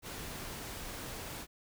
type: noise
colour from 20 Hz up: pink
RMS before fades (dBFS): -43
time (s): 0.02-1.47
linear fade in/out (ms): 50
effects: none